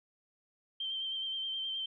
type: tone with vibrato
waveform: sine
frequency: 3135 Hz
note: G7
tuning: 1 cent flat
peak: -34 dBFS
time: 0.8-1.86 s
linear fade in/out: 5 ms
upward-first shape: sine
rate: 9.5 Hz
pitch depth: 25 cents each way
effects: none